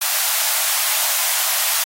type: high-pass noise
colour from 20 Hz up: white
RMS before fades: -19 dBFS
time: 0.01-1.84 s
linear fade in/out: 10 ms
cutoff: 600 Hz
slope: 96 dB/octave
effects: AAC 48 kbps